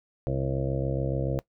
harmonic tone, 67 Hz, C2, 42 cents sharp, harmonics 1 / 2 / 3 / 4 / 5 / 7 / 8 / 9 / 10, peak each -34 / -28 / -40 / -39 / -35 / -35 / -33 / -41 / -43 dBFS, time 0.27-1.39 s, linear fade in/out 0 ms, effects noise-tail reverb RT60 0.1 s tail -20 dB re dry

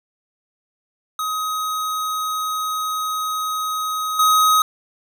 square tone with level steps, 1262 Hz, D#6, 24 cents sharp, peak -22 / -13 dBFS, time 1.19-4.62 s, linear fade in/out 2 ms, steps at 4.19 s, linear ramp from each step 5 ms, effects none

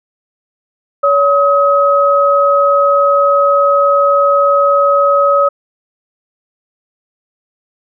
sine tone pair together, 566 / 1270.6 Hz, C#5 / D#6, +36 / +36 cents, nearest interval octave + major second, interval 1400 cents, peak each -10 dBFS, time 1.03-5.49 s, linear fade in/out 10 ms, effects none

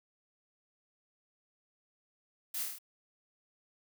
blue noise with echo, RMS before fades -38 dBFS, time 2.54-2.63 s, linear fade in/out 5 ms, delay 26 ms, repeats 6, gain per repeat -2 dB, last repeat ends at 2.786 s, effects none

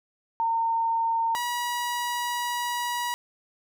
sine / sawtooth tone pair in turn, 913 / 965.7 Hz, A#5 / B5, -36 / -39 cents, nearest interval minor second, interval 97 cents, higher second, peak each -22 / -23 dBFS, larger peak first, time 0.4-1.35 / 1.35-3.14 s, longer second, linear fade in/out 0 ms, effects none

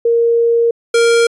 sine / square tone pair in turn, 466.2 / 466.2 Hz, A#4 / A#4, 0 / 0 cents, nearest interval unison, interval 0 cents, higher neither, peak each -9 dBFS, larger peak neither, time 0.05-0.71 / 0.94-1.27 s, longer first, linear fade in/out 5 ms, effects resampled to 24000 Hz

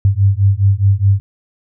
sine beating tone pair, 96.5 / 101.3 Hz, G2 / G#2, -27 / -43 cents, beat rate 4.8 Hz, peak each -12 dBFS, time 0.05-1.2 s, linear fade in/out 0 ms, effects none

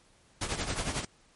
pink noise with tremolo, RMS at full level -30 dBFS, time 0.41-1.05 s, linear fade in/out 5 ms, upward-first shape triangle, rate 11 Hz, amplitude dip 75%, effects pink hiss -63 dBFS RMS until 1.35 s + MP3 48 kbps

